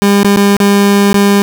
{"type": "tone with dropouts", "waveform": "30% pulse", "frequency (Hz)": 201.2, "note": "G3", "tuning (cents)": 45, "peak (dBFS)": -3, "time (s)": [0.02, 1.42], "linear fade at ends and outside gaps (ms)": 0, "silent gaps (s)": [[0.232, 0.246], [0.362, 0.371], [0.567, 0.602], [1.13, 1.143]], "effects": []}